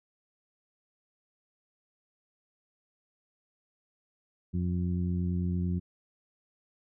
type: harmonic tone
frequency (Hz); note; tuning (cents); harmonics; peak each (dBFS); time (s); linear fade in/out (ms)
88.8; F2; +29; 1 / 2 / 3 / 4; -30 / -30 / -42 / -44; 4.53-5.8; 20
effects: none